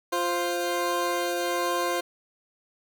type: tone pair together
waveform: 20% pulse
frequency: 349.3 / 523.3 Hz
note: F4 / C5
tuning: 0 / 0 cents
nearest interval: perfect fifth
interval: 700 cents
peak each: -23 dBFS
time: 0.12-2.01 s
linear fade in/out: 10 ms
effects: none